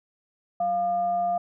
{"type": "tone with frequency modulation", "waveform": "sine", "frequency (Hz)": 698.5, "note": "F5", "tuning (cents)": 0, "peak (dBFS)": -22, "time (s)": [0.6, 1.38], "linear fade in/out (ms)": 5, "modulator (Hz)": 510, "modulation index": 0.23, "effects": []}